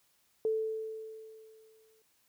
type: tone with exponential decay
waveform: sine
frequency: 440 Hz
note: A4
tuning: in tune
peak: -26 dBFS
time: 0.45-2.02 s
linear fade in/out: 1 ms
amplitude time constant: 340 ms
effects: white hiss -71 dBFS RMS until 2.28 s